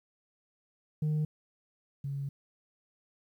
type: tone pair in turn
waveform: sine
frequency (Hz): 152.8 / 139.45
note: D#3 / C#3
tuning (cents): -31 / +11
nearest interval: major second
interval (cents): 158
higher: first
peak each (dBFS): -24 / -32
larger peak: first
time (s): 1.02-1.25 / 2.04-2.29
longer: second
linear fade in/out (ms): 5
effects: tanh soft clip ceiling -26 dBFS + 11-bit